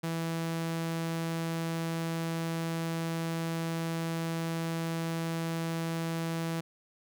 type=tone; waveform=sawtooth; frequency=164.81 Hz; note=E3; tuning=in tune; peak=-27 dBFS; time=0.03-6.61 s; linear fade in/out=10 ms; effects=none